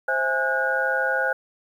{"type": "tone cluster", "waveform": "sine", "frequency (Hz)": [526, 658, 827, 1459, 1601], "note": ["C5", "E5", "G#5", "F#6", "G6"], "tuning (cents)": [9, -3, -8, -25, 36], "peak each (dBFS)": [-26, -31, -29, -23, -30], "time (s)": [0.08, 1.33], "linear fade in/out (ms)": 5, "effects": ["9-bit"]}